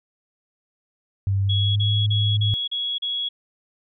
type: tone with pitch glide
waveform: sine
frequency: 98 to 105.03 Hz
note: G2 to G#2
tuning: 0 to +20 cents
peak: -18 dBFS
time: 1.27-2.54 s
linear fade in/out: 0 ms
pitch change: +120 cents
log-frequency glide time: 1.43-1.91 s
type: tone bursts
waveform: sine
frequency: 3341 Hz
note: G#7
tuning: 10 cents sharp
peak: -23 dBFS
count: 6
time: 1.49-3.29 s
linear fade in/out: 10 ms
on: 270 ms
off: 36 ms
effects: none